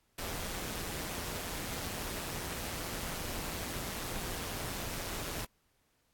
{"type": "noise with amplitude modulation", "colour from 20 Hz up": "pink", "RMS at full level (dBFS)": -37, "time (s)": [0.18, 5.45], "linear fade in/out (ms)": 5, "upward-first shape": "sine", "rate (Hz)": 174, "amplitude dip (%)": 45, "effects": ["pink hiss -74 dBFS RMS until 6.13 s", "AAC 64 kbps"]}